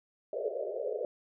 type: band-pass noise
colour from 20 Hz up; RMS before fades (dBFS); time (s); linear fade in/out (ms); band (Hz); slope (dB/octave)
white; -35; 0.33-1.05; 2; 390 to 630; 96
effects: none